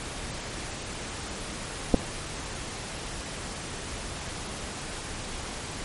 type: clicks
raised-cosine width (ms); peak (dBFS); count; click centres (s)
2; -6; 2; 1.941 / 1.945
effects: pink hiss -36 dBFS RMS until 5.84 s + MP3 48 kbps